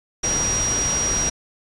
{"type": "tone in noise", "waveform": "sine", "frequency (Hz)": 5730, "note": "F8", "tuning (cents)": 44, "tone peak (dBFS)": -20, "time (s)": [0.23, 1.3], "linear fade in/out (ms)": 10, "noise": "pink", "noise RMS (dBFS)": -26, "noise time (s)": [0.23, 1.3], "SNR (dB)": 3, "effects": ["resampled to 22050 Hz"]}